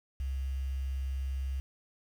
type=tone with quantisation; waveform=sine; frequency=66.8 Hz; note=C2; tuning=36 cents sharp; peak=-31 dBFS; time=0.2-1.6 s; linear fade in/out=0 ms; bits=9; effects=none